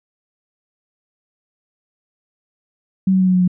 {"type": "tone with pitch steps", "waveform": "sine", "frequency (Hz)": [190, 188.03, 186.09, 184.17, 182.26, 180.38], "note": ["F#3", "F#3", "F#3", "F#3", "F#3", "F#3"], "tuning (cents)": [46, 28, 10, -8, -26, -44], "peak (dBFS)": -11, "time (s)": [3.07, 3.478], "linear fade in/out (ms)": 5, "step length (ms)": 68, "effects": []}